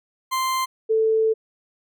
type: tone pair in turn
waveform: 40% pulse / sine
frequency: 1044 / 442 Hz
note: C6 / A4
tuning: -4 / +8 cents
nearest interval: octave + minor third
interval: 1488 cents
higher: first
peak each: -20 / -16 dBFS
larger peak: second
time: 0.31-0.66 / 0.89-1.34 s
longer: second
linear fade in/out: 20 ms
effects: none